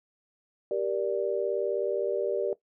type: chord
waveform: sine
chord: G minor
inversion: none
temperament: equal with one note detuned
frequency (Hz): 392 / 471.3 / 587.3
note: G4 / Bb4 / D5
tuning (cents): 0 / +19 / 0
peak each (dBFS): -30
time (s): 0.71-2.53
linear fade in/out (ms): 2
effects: noise-tail reverb RT60 0.1 s tail -17 dB re dry